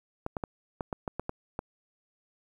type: clicks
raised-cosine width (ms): 1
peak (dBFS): -18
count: 9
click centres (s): 0.264 / 0.368 / 0.438 / 0.808 / 0.928 / 1.078 / 1.196 / 1.294 / 1.591
effects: 9-bit